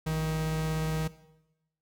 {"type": "tone pair together", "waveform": "45% pulse", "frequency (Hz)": [58.23, 157.8], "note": ["A#1", "D#3"], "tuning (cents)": [-1, 25], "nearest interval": "octave + perfect fourth", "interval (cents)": 1726, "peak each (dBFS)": [-38, -28], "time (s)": [0.06, 1.08], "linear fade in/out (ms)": 10, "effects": ["noise-tail reverb RT60 0.9 s tail -17 dB re dry"]}